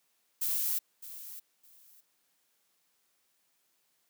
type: noise with echo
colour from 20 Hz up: violet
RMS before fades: -31 dBFS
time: 0.41-0.79 s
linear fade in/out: 10 ms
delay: 610 ms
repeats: 2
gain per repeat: -14 dB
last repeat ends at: 2.01 s
effects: white hiss -74 dBFS RMS until 4.09 s + high-pass 150 Hz 12 dB/octave